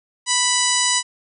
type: harmonic tone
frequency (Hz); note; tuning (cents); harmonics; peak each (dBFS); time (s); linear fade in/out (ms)
987.8; B5; 0; 1 / 2 / 3 / 4 / 5 / 6 / 7 / 8 / 9; -25 / -25 / -25 / -25 / -25 / -25 / -25 / -25 / -25; 0.26-1.03; 50
effects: none